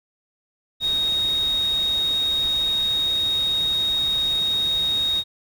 sine tone in noise, 3750 Hz, A#7, 10 cents sharp, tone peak -19 dBFS, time 0.8-5.24 s, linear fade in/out 50 ms, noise pink, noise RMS -37 dBFS, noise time 0.8-5.24 s, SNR +15 dB, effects none

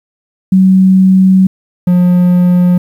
sine / triangle tone pair in turn, 188.6 / 178.37 Hz, F#3 / F3, +33 / +37 cents, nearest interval minor second, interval 96 cents, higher first, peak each -3 dBFS, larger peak neither, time 0.52-1.47 / 1.87-2.78 s, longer first, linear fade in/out 5 ms, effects 7-bit

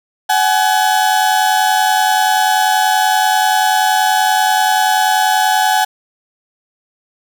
35% pulse tone pair together, 754.6 / 845 Hz, F#5 / G#5, +34 / +30 cents, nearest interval major second, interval 196 cents, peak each -12 dBFS, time 0.29-5.85 s, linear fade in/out 10 ms, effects none

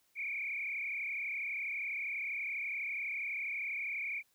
sine tone with frequency modulation, 2288 Hz, D7, 46 cents flat, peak -35 dBFS, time 0.15-4.23 s, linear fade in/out 50 ms, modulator 32.2 Hz, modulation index 3.6, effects white hiss -73 dBFS RMS until 4.34 s

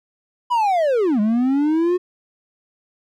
triangle linear two-way sweep, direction down then up, 1002 to 203.9 to 366.6 Hz, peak -13 dBFS, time 0.5-1.98 s, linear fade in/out 20 ms, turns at 1.2 s, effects none

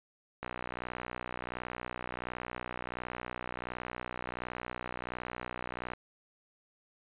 click train, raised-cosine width 0.5 ms, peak -22 dBFS, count 339, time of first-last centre 0.43-5.935 s, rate 61.4 Hz, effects resampled to 8000 Hz

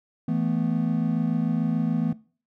triangle chord, E suspended fourth, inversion none, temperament equal, 164.81 / 220 / 246.9 Hz, E3 / A3 / B3, 0 / 0 / 0 cents, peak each -24 / -25 / -25 dBFS, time 0.28-2.13 s, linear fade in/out 5 ms, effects noise-tail reverb RT60 0.4 s tail -20 dB re dry

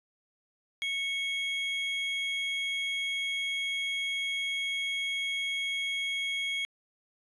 triangle tone pair together, 2211 / 3283 Hz, C#7 / G#7, -5 / -21 cents, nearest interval perfect fifth, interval 684 cents, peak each -30 / -32 dBFS, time 0.82-6.65 s, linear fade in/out 0 ms, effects resampled to 24000 Hz

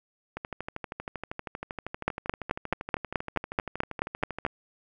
two click trains, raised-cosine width 0.5 ms, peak -9 / -19 dBFS, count 12 / 53, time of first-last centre 2.08-4.451 / 0.37-4.464 s, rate 4.64 / 12.7 Hz, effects none

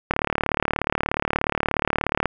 click train, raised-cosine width 0.5 ms, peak -5 dBFS, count 80, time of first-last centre 0.11-2.257 s, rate 36.8 Hz, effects none

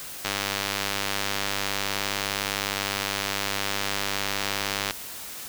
click train, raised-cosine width 0.2 ms, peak -8 dBFS, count 465, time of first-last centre 0.25-4.909 s, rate 99.6 Hz, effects white hiss -38 dBFS RMS until 5.48 s

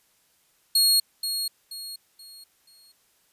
sawtooth tone with echo, 4300 Hz, C8, 47 cents sharp, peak -14 dBFS, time 0.75-1 s, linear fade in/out 5 ms, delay 480 ms, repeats 4, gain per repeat -9 dB, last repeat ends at 2.92 s, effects white hiss -65 dBFS RMS until 3.32 s + resampled to 32000 Hz

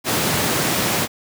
pink high-pass noise, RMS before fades -20 dBFS, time 0.04-1.08 s, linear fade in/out 50 ms, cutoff 100 Hz, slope 24 dB/octave, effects none

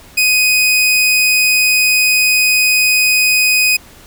sawtooth tone, 2500 Hz, D#7, 8 cents sharp, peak -6 dBFS, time 0.17-3.77 s, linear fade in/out 10 ms, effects pink hiss -41 dBFS RMS until 4.06 s

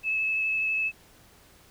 sine tone with vibrato, 2601 Hz, E7, 24 cents flat, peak -24 dBFS, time 0.03-0.92 s, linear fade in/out 50 ms, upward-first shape triangle, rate 12 Hz, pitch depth 16 cents each way, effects pink hiss -56 dBFS RMS until 1.7 s

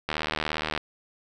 click train, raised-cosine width 0.3 ms, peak -11 dBFS, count 54, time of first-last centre 0.09-0.777 s, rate 77.2 Hz, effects none

